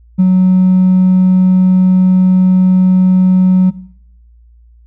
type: tone with hard clipping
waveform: sine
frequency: 185 Hz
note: F#3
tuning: in tune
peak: -5 dBFS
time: 0.18-3.71 s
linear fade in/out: 20 ms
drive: 1 dB
effects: noise-tail reverb RT60 0.7 s tail -19 dB re dry + added 58 Hz sine -40 dBFS peak until 4.86 s